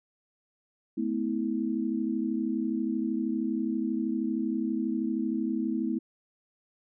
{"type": "tone cluster", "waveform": "sine", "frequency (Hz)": [217.6, 250.2, 323.8], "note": ["A3", "B3", "E4"], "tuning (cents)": [-19, 23, -31], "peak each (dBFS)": -31, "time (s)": [0.97, 5.99], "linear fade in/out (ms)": 10, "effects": []}